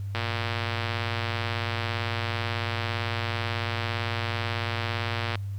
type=click train; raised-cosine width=0.3 ms; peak=-13 dBFS; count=610; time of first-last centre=0.15-5.355 s; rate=117 Hz; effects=added 99 Hz sine -30 dBFS peak until 5.58 s + pink hiss -58 dBFS RMS until 5.58 s